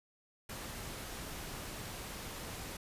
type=noise; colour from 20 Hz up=pink; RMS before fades=-44 dBFS; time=0.49-2.77 s; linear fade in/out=5 ms; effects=resampled to 32000 Hz